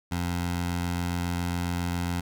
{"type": "tone with notch filter", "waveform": "15% pulse", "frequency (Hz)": 87.31, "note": "F2", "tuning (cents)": 0, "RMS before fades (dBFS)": -29, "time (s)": [0.11, 2.21], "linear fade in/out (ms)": 10, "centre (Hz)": 380, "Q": 1.7, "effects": []}